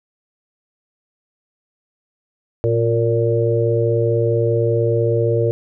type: harmonic tone with a mistuned harmonic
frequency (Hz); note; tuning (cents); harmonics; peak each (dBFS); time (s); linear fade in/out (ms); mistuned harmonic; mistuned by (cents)
115.6; A#2; -14; 1 / 3 / 4 / 5; -18 / -22 / -18 / -23; 2.64-5.51; 0; 3; +25
effects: none